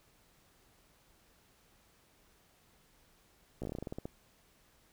slowing click train, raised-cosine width 2 ms, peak -26 dBFS, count 13, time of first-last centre 3.62-4.055 s, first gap 15 ms, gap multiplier 1.15, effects pink hiss -67 dBFS RMS until 4.92 s

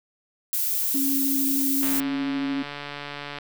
violet noise, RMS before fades -25 dBFS, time 0.53-2 s, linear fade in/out 0 ms
sine tone with vibrato, 274.6 Hz, C#4, 16 cents flat, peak -24 dBFS, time 0.94-2.63 s, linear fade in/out 10 ms, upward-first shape sine, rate 13 Hz, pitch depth 10 cents each way
click train, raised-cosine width 0.3 ms, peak -18 dBFS, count 225, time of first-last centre 1.83-3.386 s, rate 144 Hz
effects none

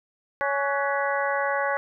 harmonic tone with a mistuned harmonic, 280 Hz, C#4, 18 cents sharp, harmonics 2 / 3 / 4 / 5 / 6 / 7, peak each -27 / -29 / -30 / -31 / -32 / -32 dBFS, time 0.41-1.77 s, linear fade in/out 0 ms, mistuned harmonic 5, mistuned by +98 cents, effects none

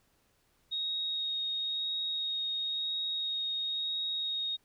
sine tone with vibrato, 3749 Hz, A#7, 9 cents sharp, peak -31 dBFS, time 0.71-4.57 s, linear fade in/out 20 ms, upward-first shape sine, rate 0.98 Hz, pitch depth 9 cents each way, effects pink hiss -71 dBFS RMS until 4.64 s

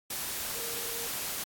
sine tone in noise, 466.2 Hz, A#4, in tune, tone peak -44 dBFS, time 0.55-1.07 s, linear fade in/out 5 ms, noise white, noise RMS -35 dBFS, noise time 0.1-1.44 s, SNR -12 dB, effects AAC 64 kbps

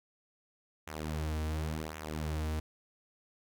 sawtooth tone with flanger, 77.78 Hz, D#2, in tune, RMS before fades -36 dBFS, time 0.87-2.6 s, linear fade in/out 5 ms, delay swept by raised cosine 0.21 to 5.71 ms, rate 0.91 Hz, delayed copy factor -0.75, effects none

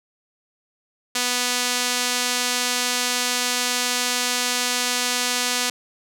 sawtooth tone with band-pass filter, 246.9 Hz, B3, in tune, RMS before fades -23 dBFS, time 1.15-5.7 s, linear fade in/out 5 ms, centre 6000 Hz, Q 0.73, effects none

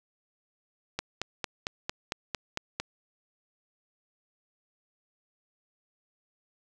click train, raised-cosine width 0.2 ms, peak -13 dBFS, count 9, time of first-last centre 0.99-2.8 s, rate 4.42 Hz, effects none

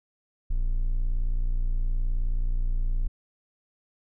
triangle tone, 29.52 Hz, A#0, 23 cents sharp, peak -20 dBFS, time 0.5-3.08 s, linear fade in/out 10 ms, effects none

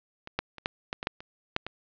clicks, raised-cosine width 0.3 ms, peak -23 / -11 / -26 / -11 / -15 / -18 / -11 / -26 / -9 / -19 dBFS, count 10, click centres 0.274 / 0.39 / 0.583 / 0.659 / 0.929 / 1.029 / 1.071 / 1.205 / 1.564 / 1.666 s, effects resampled to 11025 Hz + 7-bit

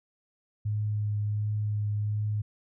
sine tone with vibrato, 105 Hz, G#2, 19 cents sharp, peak -26 dBFS, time 0.65-2.42 s, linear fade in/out 10 ms, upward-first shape triangle, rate 1.4 Hz, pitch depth 15 cents each way, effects none

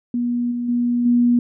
sine tone with level steps, 241.2 Hz, B3, 41 cents flat, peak -18 / -21 / -16 / -12 dBFS, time 0.14-1.39 s, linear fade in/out 2 ms, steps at 0.51 / 0.68 / 1.05 s, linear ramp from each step 10 ms, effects none

